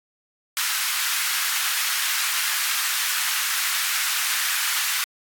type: high-pass noise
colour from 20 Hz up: pink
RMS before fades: -24 dBFS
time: 0.57-5.04 s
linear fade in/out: 0 ms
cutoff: 1300 Hz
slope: 24 dB/octave
effects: AAC 64 kbps